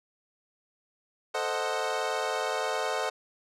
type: chord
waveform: 25% pulse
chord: A diminished seventh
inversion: none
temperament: equal with one note detuned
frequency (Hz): 442 / 523.3 / 622.3 / 740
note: A4 / C5 / Eb5 / Gb5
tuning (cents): +8 / 0 / 0 / 0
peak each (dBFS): -30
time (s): 1.34-3.1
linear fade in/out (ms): 10
effects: low-pass 8000 Hz 12 dB/octave